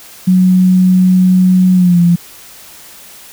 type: tone with pitch glide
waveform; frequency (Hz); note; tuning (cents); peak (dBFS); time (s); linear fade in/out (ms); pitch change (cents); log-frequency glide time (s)
sine; 184.3 to 172.95; F#3 to F3; -7 to -17; -5; 0.27-2.16; 10; -110; 1.74-2
effects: white hiss -36 dBFS RMS until 3.32 s